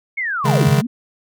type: linear two-way sweep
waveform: sine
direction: down then up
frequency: 2227 to 82.41 to 258.1 Hz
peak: -19 dBFS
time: 0.17-0.87 s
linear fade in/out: 10 ms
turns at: 0.68 s
type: chord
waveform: square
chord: C# suspended second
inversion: none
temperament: just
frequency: 138.59 / 155.92 / 207.9 Hz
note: C#3 / D#3 / G#3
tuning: 0 / +4 / +2 cents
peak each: -16 / -19 / -22 dBFS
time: 0.44-0.82 s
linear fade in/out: 20 ms
effects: none